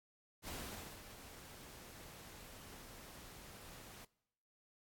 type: noise with ADSR envelope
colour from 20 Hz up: pink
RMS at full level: -45 dBFS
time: 0.42-4.05 s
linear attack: 63 ms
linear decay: 500 ms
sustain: -10 dB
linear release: 5 ms
effects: noise-tail reverb RT60 0.9 s tail -24 dB re dry + AAC 64 kbps

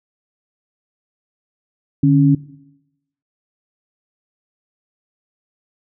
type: tone pair together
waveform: sine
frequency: 147.86 / 277.2 Hz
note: D3 / C#4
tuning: +12 / 0 cents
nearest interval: major seventh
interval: 1088 cents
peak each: -12 dBFS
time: 2.03-2.35 s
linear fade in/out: 5 ms
effects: noise-tail reverb RT60 0.9 s tail -19 dB re dry

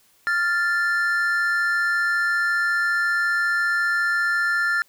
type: tone pair together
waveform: triangle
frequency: 1394.6 / 1760 Hz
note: F6 / A6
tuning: -3 / 0 cents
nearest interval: major third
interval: 403 cents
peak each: -20 / -20 dBFS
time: 0.27-4.82 s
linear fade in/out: 0 ms
effects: white hiss -59 dBFS RMS until 4.88 s

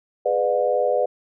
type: chord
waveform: sine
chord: G# diminished seventh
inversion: none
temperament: just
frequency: 415.3 / 498.4 / 598 / 717.6 Hz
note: G#4 / B4 / D5 / F5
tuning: 0 / +16 / +31 / +47 cents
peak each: -27 / -21 / -22 / -25 dBFS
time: 0.25-1.06 s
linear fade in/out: 10 ms
effects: none

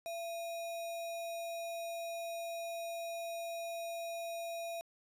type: tone with sample-and-hold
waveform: sine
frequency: 674 Hz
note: E5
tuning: 38 cents sharp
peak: -38 dBFS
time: 0.06-4.81 s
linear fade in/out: 0 ms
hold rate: 3150 Hz
effects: resampled to 32000 Hz

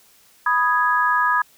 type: chord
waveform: sine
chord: G# minor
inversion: first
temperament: equal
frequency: 987.8 / 1244.5 / 1661.2 Hz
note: B5 / D#6 / G#6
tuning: 0 / 0 / 0 cents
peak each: -20 dBFS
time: 0.46-1.42 s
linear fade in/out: 5 ms
effects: white hiss -54 dBFS RMS until 1.57 s

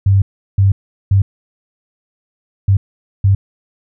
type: tone bursts at uneven times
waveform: sine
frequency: 98 Hz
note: G2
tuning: in tune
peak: -7 dBFS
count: 5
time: 0.06-0.22 / 0.58-0.72 / 1.11-1.22 / 2.68-2.77 / 3.24-3.35 s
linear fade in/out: 5 ms
effects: none

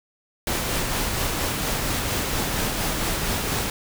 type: noise with tremolo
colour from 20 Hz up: pink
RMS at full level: -24 dBFS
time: 0.47-3.7 s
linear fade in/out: 2 ms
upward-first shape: sine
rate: 4.3 Hz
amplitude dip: 25%
effects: none

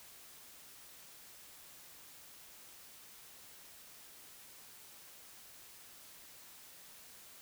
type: silence
effects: white hiss -56 dBFS RMS until 7.41 s

